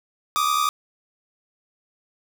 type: tone pair together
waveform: 45% pulse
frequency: 1169.1 / 1240 Hz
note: D6 / D#6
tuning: -8 / -6 cents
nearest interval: minor second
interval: 102 cents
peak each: -22 dBFS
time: 0.36-0.69 s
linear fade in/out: 0 ms
effects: none

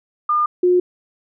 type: tone pair in turn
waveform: sine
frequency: 1209 / 359.4 Hz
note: D6 / F4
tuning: +50 / +50 cents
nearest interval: octave + major sixth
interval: 2100 cents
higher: first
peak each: -14 / -11 dBFS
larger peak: second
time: 0.29-0.46 / 0.63-0.8 s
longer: neither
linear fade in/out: 5 ms
effects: none

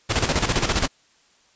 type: noise with tremolo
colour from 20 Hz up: pink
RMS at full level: -19 dBFS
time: 0.09-0.88 s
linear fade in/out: 20 ms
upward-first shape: square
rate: 15 Hz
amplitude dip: 65%
effects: white hiss -59 dBFS RMS until 1.55 s + resampled to 16000 Hz

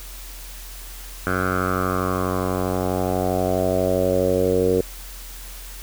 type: tone with low-pass filter sweep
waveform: 10% pulse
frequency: 92.3 Hz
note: F#2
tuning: 4 cents flat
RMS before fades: -21 dBFS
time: 1.27-4.81 s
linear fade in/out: 0 ms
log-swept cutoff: 1500 to 450 Hz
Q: 4.8
effects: added 43 Hz sine -36 dBFS peak until 5.82 s + white hiss -40 dBFS RMS until 5.82 s

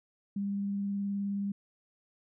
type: tone with vibrato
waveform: sine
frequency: 200 Hz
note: G3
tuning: 35 cents sharp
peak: -30 dBFS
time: 0.36-1.52 s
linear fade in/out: 5 ms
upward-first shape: square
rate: 19 Hz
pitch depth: 9 cents each way
effects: none

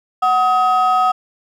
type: ring-modulated tone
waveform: triangle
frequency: 1004 Hz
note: B5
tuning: 28 cents sharp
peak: -6 dBFS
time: 0.22-1.12 s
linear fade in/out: 10 ms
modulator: 261 Hz
effects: tanh soft clip ceiling -4 dBFS

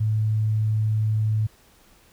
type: tone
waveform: sine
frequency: 108.4 Hz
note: A2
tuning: 25 cents flat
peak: -19 dBFS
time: 0-1.47 s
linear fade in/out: 10 ms
effects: pink hiss -56 dBFS RMS until 2.12 s

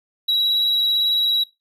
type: tone with vibrato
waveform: triangle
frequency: 3883 Hz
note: B7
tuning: 30 cents flat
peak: -14 dBFS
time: 0.28-1.44 s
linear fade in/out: 10 ms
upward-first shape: sine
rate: 18 Hz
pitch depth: 16 cents each way
effects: noise-tail reverb RT60 0.2 s tail -20 dB re dry + tanh soft clip ceiling -10 dBFS

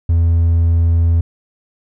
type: tone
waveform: triangle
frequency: 83.9 Hz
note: E2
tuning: 31 cents sharp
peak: -7 dBFS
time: 0.09-1.21 s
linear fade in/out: 5 ms
effects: tanh soft clip ceiling -3 dBFS

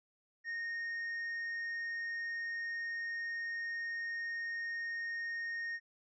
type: tone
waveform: triangle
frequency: 1851 Hz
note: A#6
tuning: 13 cents flat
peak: -35 dBFS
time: 0.44-5.8 s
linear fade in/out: 50 ms
effects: resampled to 16000 Hz

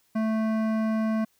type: tone with hard clipping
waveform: sine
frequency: 220 Hz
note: A3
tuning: in tune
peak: -25 dBFS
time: 0.15-1.25 s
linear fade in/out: 10 ms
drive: 14 dB
effects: white hiss -67 dBFS RMS until 1.39 s

